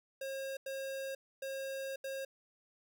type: tone bursts at uneven times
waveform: square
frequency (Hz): 539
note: C#5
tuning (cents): -49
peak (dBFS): -39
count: 4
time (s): 0.21-0.57 / 0.66-1.15 / 1.42-1.96 / 2.04-2.25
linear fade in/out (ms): 5
effects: none